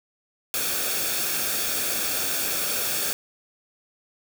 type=noise with comb filter; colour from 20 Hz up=white; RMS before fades=-26 dBFS; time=0.54-3.13 s; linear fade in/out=0 ms; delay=1 ms; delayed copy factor=-0.55; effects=none